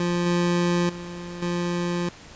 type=tone with level steps; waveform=25% pulse; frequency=174.61 Hz; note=F3; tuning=in tune; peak=-18 / -16 / -30 / -20 dBFS; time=0-2.09 s; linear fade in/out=2 ms; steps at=0.26 / 0.89 / 1.42 s; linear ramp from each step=5 ms; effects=pink hiss -45 dBFS RMS until 2.35 s + resampled to 16000 Hz